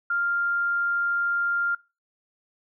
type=tone; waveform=sine; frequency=1396.9 Hz; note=F6; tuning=in tune; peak=-22 dBFS; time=0.1-1.75 s; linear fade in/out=5 ms; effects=noise-tail reverb RT60 0.3 s tail -23 dB re dry